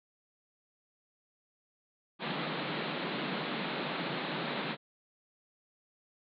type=band-pass noise; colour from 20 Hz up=pink; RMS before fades=-36 dBFS; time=2.19-4.77 s; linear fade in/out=50 ms; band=140 to 4200 Hz; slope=96 dB/octave; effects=none